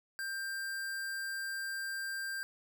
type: tone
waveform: square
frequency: 1575 Hz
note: G6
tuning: 8 cents sharp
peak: -37 dBFS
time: 0.19-2.43 s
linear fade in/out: 0 ms
effects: none